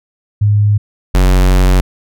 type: tone pair in turn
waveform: sine / square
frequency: 103.83 / 46.25 Hz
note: G#2 / F#1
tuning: 0 / 0 cents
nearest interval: octave + major second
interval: 1400 cents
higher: first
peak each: -7 dBFS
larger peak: neither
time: 0.41-0.78 / 1.14-1.81 s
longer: second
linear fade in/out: 10 ms
effects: none